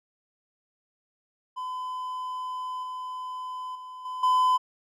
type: tone with level steps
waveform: triangle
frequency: 1013 Hz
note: B5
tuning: 44 cents sharp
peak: -29 / -31 / -37 / -30 / -17 dBFS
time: 1.56-4.58 s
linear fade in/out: 20 ms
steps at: 2.83 / 3.75 / 4.05 / 4.23 s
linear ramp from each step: 5 ms
effects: none